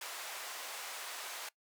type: band-pass noise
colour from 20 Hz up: pink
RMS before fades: -44 dBFS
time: 0.01-1.49 s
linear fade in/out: 5 ms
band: 750 to 15000 Hz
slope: 12 dB/octave
effects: noise-tail reverb RT60 0.1 s tail -21 dB re dry + high-pass 400 Hz 12 dB/octave